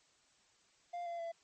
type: tone with pitch steps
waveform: triangle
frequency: 698.5 / 684.9 / 671.6 Hz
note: F5 / F5 / E5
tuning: 0 / -34 / +32 cents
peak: -37 dBFS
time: 0.93-1.32 s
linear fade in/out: 10 ms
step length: 130 ms
effects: white hiss -70 dBFS RMS until 1.43 s + MP3 32 kbps